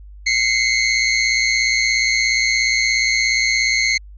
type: tone pair together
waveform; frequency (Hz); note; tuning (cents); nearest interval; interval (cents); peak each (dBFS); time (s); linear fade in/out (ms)
sawtooth; 2065 / 2182; C7 / C#7; -23 / -28; minor second; 95; -14; 0.26-3.98; 10
effects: added 50 Hz sine -36 dBFS peak until 4.17 s + resampled to 16000 Hz